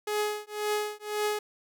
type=tone with tremolo; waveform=sawtooth; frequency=420.4 Hz; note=G#4; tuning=21 cents sharp; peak=-21 dBFS; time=0.07-1.39 s; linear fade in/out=5 ms; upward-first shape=triangle; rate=1.9 Hz; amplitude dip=100%; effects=none